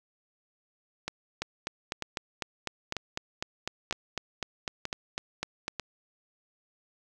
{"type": "two click trains", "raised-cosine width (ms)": 0.2, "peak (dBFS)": [-15, -14], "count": [6, 18], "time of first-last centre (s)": [[1.08, 5.797], [1.42, 5.681]], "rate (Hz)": [1.06, 3.99], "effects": []}